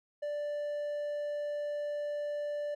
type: tone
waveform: triangle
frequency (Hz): 587.3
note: D5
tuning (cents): 0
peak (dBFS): -31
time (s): 0.22-2.75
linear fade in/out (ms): 10
effects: none